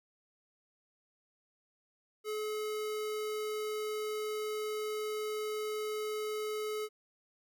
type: tone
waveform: square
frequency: 427.3 Hz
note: G#4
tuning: 49 cents sharp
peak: -35 dBFS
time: 2.24-6.89 s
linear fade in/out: 50 ms
effects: none